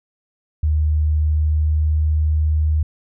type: tone with pitch glide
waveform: sine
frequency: 76.5 to 77.08 Hz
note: D#2 to D#2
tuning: -29 to -16 cents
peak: -14 dBFS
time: 0.63-2.83 s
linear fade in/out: 5 ms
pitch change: +13 cents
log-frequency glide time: 1.06-2.05 s
effects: none